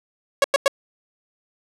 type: tone bursts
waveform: sawtooth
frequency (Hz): 554.4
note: C#5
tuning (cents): 0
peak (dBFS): -9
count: 3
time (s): 0.42-0.68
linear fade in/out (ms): 2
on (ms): 22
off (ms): 97
effects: low-pass 10000 Hz 12 dB/octave